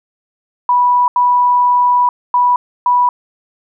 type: tone bursts at uneven times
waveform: sine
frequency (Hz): 982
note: B5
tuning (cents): -10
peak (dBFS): -8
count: 4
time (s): 0.69-1.08 / 1.16-2.09 / 2.34-2.56 / 2.86-3.09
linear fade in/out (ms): 2
effects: none